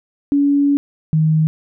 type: tone pair in turn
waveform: sine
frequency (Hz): 283.9 / 156.96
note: C#4 / D#3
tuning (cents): +41 / +15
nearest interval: minor seventh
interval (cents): 1026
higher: first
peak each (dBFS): -11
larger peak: neither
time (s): 0.32-0.77 / 1.13-1.47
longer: first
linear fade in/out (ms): 0
effects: none